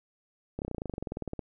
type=slowing click train; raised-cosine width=2 ms; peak=-21 dBFS; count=20; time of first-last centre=0.59-1.392 s; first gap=29 ms; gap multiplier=1.04; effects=none